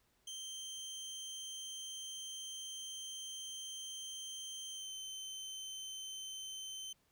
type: tone with pitch glide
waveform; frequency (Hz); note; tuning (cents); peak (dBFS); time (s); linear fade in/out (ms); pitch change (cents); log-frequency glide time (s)
25% pulse; 3136 to 3089; G7 to G7; 0 to -26; -40; 0.27-6.93; 5; -26; 4.69-4.93
effects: pink hiss -75 dBFS RMS until 7.11 s